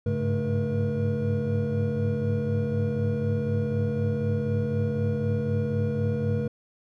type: tone cluster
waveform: triangle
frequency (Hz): 99.8 / 103.8 / 139.9 / 217.3 / 478.8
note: G2 / G#2 / C#3 / A3 / A#4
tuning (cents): +32 / 0 / +16 / -21 / +46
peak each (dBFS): -28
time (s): 0.06-6.48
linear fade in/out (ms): 5
effects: none